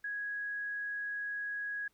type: tone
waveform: sine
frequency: 1661.2 Hz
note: G#6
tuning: in tune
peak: -35 dBFS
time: 0.04-1.88 s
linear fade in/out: 5 ms
effects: pink hiss -74 dBFS RMS until 1.93 s